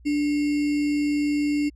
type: tone with sample-and-hold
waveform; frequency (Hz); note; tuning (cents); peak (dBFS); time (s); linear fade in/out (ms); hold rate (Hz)
sine; 293.2; D4; -3; -20; 0.05-1.7; 20; 2450
effects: added 60 Hz sine -47 dBFS peak until 1.75 s + low-pass 7000 Hz 12 dB/octave